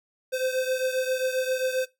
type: beating tone pair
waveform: square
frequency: 514 / 521.5 Hz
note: C5 / C5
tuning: -31 / -6 cents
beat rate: 7.5 Hz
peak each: -27 / -31 dBFS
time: 0.32-1.86 s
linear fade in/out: 20 ms
effects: noise-tail reverb RT60 0.2 s tail -18 dB re dry